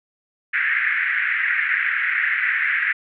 white band-pass noise, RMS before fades -21 dBFS, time 0.53-2.93 s, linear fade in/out 10 ms, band 1600 to 2100 Hz, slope 48 dB/octave, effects none

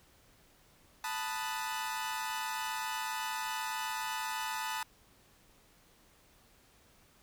sawtooth chord, B dominant seventh, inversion third, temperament equal, 880 / 987.8 / 1244.5 / 1480 Hz, A5 / B5 / D#6 / F#6, 0 / 0 / 0 / 0 cents, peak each -34 / -37 / -39 / -40 dBFS, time 1.04-4.83 s, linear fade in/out 2 ms, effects pink hiss -64 dBFS RMS until 7.22 s

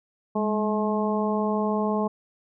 harmonic tone with a mistuned harmonic, 214 Hz, A3, 48 cents flat, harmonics 1 / 2 / 3 / 4 / 5, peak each -25 / -28 / -30 / -31 / -32 dBFS, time 0.35-2.08 s, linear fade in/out 10 ms, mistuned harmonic 1, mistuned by -48 cents, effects none

